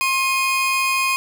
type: tone pair together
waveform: 40% pulse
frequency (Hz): 1067.9 / 2489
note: C6 / D#7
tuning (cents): +35 / 0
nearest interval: octave + minor third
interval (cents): 1465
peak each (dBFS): -20 / -19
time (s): 0.01-1.16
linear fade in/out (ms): 0
effects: none